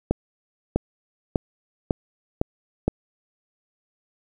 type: accelerating click train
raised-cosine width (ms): 2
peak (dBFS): -6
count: 6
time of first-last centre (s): 0.11-2.88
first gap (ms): 650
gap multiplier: 0.92
effects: 8-bit